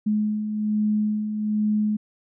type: beating tone pair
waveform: sine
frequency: 211 / 212.2 Hz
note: G#3 / G#3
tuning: +28 / +38 cents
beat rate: 1.2 Hz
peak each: -30 / -21 dBFS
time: 0.06-1.97 s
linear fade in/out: 10 ms
effects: none